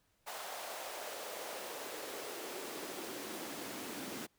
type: noise with high-pass filter sweep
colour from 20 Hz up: pink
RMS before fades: -44 dBFS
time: 0.26-4.27 s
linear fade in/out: 20 ms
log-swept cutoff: 710 to 240 Hz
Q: 2.3
effects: pink hiss -75 dBFS RMS until 4.38 s